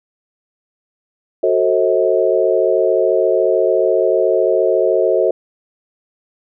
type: chord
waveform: sine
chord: F# diminished seventh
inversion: none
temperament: just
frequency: 370 / 444 / 532.8 / 639.4 Hz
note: F#4 / A4 / C5 / Eb5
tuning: 0 / +16 / +31 / +47 cents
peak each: -17 dBFS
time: 1.43-5.31 s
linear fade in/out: 5 ms
effects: none